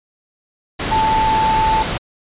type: tone in noise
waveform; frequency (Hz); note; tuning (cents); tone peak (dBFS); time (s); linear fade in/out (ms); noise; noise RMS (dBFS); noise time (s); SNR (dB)
sine; 880; A5; 0; -13; 0.91-1.83; 10; pink; -21; 0.79-1.98; +5
effects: resampled to 8000 Hz